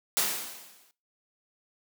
white noise with exponential decay, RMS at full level -24 dBFS, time 0.17-0.91 s, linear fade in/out 0 ms, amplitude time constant 160 ms, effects noise-tail reverb RT60 0.3 s tail -20 dB re dry + high-pass 200 Hz 12 dB/octave

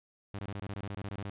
sawtooth tone bursts, 100.3 Hz, G2, 40 cents sharp, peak -33 dBFS, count 14, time 0.34-1.297 s, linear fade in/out 0 ms, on 47 ms, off 23 ms, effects resampled to 8000 Hz + 12-bit

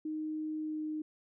sine tone with pitch glide, 310 to 308.2 Hz, D#4 to D#4, -6 to -16 cents, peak -34 dBFS, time 0.05-1.02 s, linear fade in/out 5 ms, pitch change -10 cents, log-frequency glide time 0.59-0.81 s, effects none

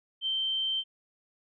sine tone, 3120 Hz, G7, 9 cents flat, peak -27 dBFS, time 0.21-0.84 s, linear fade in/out 50 ms, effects none

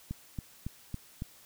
click train, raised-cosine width 5 ms, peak -23 dBFS, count 5, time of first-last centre 0.11-1.221 s, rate 3.6 Hz, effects white hiss -57 dBFS RMS until 1.45 s

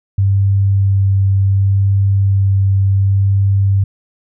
sine tone with vibrato, 98 Hz, G2, in tune, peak -9 dBFS, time 0.18-3.84 s, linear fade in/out 5 ms, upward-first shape sine, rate 0.69 Hz, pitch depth 10 cents each way, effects none

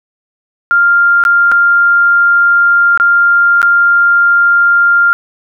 sine tone with dropouts, 1396.9 Hz, F6, in tune, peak -5 dBFS, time 0.71-5.13 s, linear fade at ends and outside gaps 0 ms, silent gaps 1.238-1.251 / 1.516-1.52 / 2.975-2.999 / 3.617-3.628 s, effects none

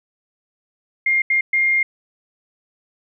sine tone bursts at uneven times, 2120 Hz, C7, 22 cents sharp, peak -14 dBFS, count 3, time 1.06-1.22 / 1.3-1.41 / 1.53-1.83 s, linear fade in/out 5 ms, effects none

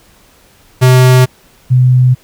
square / sine tone pair in turn, 127.7 / 126.74 Hz, C3 / B2, -42 / +45 cents, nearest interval unison, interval 13 cents, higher first, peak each -4 dBFS, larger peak neither, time 0.81-1.26 / 1.7-2.15 s, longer neither, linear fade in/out 20 ms, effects pink hiss -46 dBFS RMS until 2.23 s

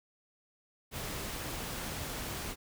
pink noise, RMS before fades -39 dBFS, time 0.91-2.56 s, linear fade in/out 50 ms, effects none

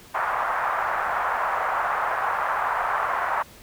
pink band-pass noise, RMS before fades -25 dBFS, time 0.14-3.43 s, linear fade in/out 10 ms, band 770 to 1500 Hz, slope 24 dB/octave, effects pink hiss -48 dBFS RMS until 3.62 s

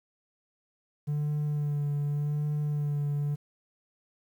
triangle tone with vibrato, 146.83 Hz, D3, in tune, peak -24 dBFS, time 1.07-3.36 s, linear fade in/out 20 ms, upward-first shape sine, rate 0.86 Hz, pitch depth 25 cents each way, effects tanh soft clip ceiling -20 dBFS + 10-bit

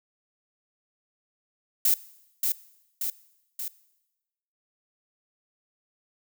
violet noise with echo, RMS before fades -21 dBFS, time 1.85-1.94 s, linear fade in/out 2 ms, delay 580 ms, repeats 3, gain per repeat -4 dB, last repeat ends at 3.68 s, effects noise-tail reverb RT60 1.0 s tail -20 dB re dry

